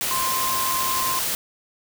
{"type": "tone in noise", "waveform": "sine", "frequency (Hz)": 1046.5, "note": "C6", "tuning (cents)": 0, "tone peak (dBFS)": -24, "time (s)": [0.11, 1.19], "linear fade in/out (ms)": 0, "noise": "white", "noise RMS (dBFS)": -25, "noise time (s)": [0.01, 1.35], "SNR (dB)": -2, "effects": []}